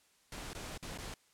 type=noise with dropouts; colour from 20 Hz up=pink; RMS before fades=-44 dBFS; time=0.32-1.14 s; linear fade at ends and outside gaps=2 ms; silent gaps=0.533-0.549 / 0.777-0.826 / 0.977-0.985 s; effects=white hiss -69 dBFS RMS until 1.33 s + low-pass 10000 Hz 12 dB/octave